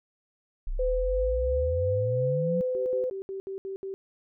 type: exponential sweep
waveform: sine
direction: up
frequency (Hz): 30.87 to 185.1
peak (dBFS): -27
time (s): 0.67-2.61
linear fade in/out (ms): 0
type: tone with tremolo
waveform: sine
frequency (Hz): 508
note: B4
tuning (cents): +49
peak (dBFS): -24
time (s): 0.79-3.1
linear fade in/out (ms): 5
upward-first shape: triangle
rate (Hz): 2.9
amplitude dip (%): 25
type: tone bursts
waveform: sine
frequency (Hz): 386.9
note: G4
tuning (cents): -23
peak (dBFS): -32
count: 7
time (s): 2.75-3.94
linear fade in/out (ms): 0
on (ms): 110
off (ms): 70
effects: none